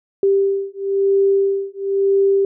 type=beating tone pair; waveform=sine; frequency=392.9 / 393.9 Hz; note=G4 / G4; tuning=+4 / +8 cents; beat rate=1 Hz; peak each=-17 dBFS; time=0.23-2.45 s; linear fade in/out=2 ms; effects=none